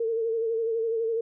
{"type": "tone with vibrato", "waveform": "sine", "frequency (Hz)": 453.8, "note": "A#4", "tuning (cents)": -47, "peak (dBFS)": -24, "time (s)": [0, 1.21], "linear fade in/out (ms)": 5, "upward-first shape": "sine", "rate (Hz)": 12, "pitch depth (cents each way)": 44, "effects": []}